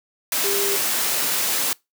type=tone in noise; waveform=sine; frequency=399.7 Hz; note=G4; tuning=34 cents sharp; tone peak=-24 dBFS; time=0.44-0.76 s; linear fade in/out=2 ms; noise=white; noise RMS=-22 dBFS; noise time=0.32-1.73 s; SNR=-5 dB; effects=noise-tail reverb RT60 0.2 s tail -24 dB re dry + high-pass 200 Hz 12 dB/octave

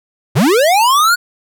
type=linear sweep; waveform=square; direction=up; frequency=98.3 to 1479 Hz; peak=-9 dBFS; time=0.35-1.16 s; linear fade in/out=20 ms; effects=none

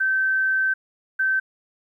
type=tone pair in turn; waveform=sine; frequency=1546 / 1546 Hz; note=G6 / G6; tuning=-24 / -24 cents; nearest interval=unison; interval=0 cents; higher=neither; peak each=-18 dBFS; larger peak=neither; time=0-0.74 / 1.19-1.4 s; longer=first; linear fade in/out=10 ms; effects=10-bit

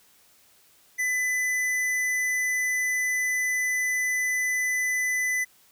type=tone with hard clipping; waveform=triangle; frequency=2003 Hz; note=B6; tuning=24 cents sharp; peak=-25 dBFS; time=0.98-5.45 s; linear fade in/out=20 ms; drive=16 dB; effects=white hiss -59 dBFS RMS until 5.71 s

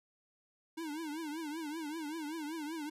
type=tone with vibrato; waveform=square; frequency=311.1 Hz; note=D#4; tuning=in tune; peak=-39 dBFS; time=0.77-2.9 s; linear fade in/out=10 ms; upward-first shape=triangle; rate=5.2 Hz; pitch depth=150 cents each way; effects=resampled to 32000 Hz

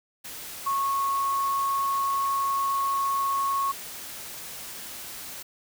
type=tone in noise; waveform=sine; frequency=1100 Hz; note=C#6; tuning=14 cents flat; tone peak=-23 dBFS; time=0.66-3.72 s; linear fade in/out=10 ms; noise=white; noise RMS=-39 dBFS; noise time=0.24-5.43 s; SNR=+13 dB; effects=none

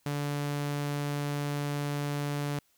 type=tone; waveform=sawtooth; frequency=144.7 Hz; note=D3; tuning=25 cents flat; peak=-26 dBFS; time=0.06-2.59 s; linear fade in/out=2 ms; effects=white hiss -69 dBFS RMS until 2.77 s

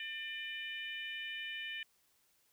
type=harmonic tone with a mistuned harmonic; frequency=598 Hz; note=D5; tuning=31 cents sharp; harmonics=3 / 4 / 5 / 6; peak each=-44 / -45 / -44 / -56 dBFS; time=0-1.83 s; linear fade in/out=2 ms; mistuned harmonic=6; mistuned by=+27 cents; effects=white hiss -73 dBFS RMS until 2.52 s

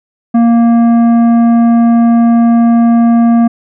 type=tone with tanh clipping; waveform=triangle; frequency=233.1 Hz; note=A#3; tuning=in tune; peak=-6 dBFS; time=0.34-3.48 s; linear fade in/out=10 ms; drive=14 dB; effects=none

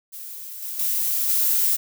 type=noise with level steps; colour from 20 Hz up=violet; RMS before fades=-36 / -31 / -23 / -20 dBFS; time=0.12-1.77 s; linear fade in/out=20 ms; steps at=0.62 / 0.79 / 1.29 s; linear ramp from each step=5 ms; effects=none

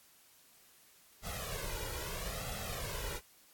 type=noise with flanger; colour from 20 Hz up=pink; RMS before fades=-40 dBFS; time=1.22-3.21 s; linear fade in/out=50 ms; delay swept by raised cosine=1.5 to 2.09 ms; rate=0.77 Hz; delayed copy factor=+0.8; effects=white hiss -63 dBFS RMS until 3.53 s + AAC 64 kbps

